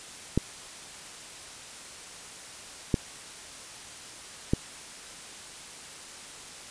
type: clicks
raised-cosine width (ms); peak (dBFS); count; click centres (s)
3; -9; 3; 0.376 / 2.942 / 4.535
effects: white hiss -44 dBFS RMS until 6.7 s + resampled to 22050 Hz